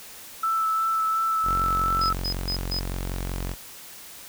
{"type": "tone with vibrato", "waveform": "sine", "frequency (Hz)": 1318.5, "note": "E6", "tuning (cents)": 0, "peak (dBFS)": -21, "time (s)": [0.43, 2.13], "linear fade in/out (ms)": 5, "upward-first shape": "sine", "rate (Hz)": 2.8, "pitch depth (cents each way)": 12}
{"type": "tone", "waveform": "sawtooth", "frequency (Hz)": 45.32, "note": "F#1", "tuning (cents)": -35, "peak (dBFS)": -24, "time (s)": [1.43, 3.56], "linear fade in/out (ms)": 50}
{"type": "tone bursts", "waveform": "sine", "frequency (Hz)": 5030, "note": "D#8", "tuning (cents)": 18, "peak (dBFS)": -26, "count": 4, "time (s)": [2.01, 2.796], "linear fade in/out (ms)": 5, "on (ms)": 84, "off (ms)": 150}
{"effects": ["white hiss -43 dBFS RMS until 4.28 s"]}